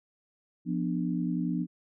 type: chord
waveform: sine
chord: B diminished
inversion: second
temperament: equal with one note detuned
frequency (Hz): 174.61 / 246.9 / 296.7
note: F3 / B3 / D4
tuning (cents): 0 / 0 / +18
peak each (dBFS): -30 / -32 / -33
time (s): 0.65-1.67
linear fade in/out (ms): 50
effects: none